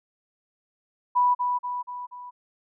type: tone with echo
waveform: sine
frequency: 985 Hz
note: B5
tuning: 5 cents flat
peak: -17 dBFS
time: 1.15-1.35 s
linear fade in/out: 20 ms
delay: 240 ms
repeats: 4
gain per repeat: -5 dB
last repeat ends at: 2.31 s
effects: none